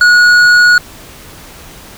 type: tone with hard clipping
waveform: sine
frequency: 1453 Hz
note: F#6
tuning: 32 cents flat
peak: -5 dBFS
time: 0.01-0.78 s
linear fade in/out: 2 ms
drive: 8 dB
effects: pink hiss -34 dBFS RMS until 1.97 s